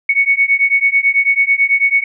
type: beating tone pair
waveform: sine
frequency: 2217 / 2226.1 Hz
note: C#7 / C#7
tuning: 0 / +7 cents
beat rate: 9.1 Hz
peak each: -13 dBFS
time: 0.09-2.04 s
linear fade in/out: 5 ms
effects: none